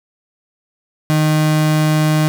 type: tone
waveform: 35% pulse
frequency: 154.4 Hz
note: D#3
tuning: 13 cents flat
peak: -10 dBFS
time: 1.1-2.28 s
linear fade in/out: 0 ms
effects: none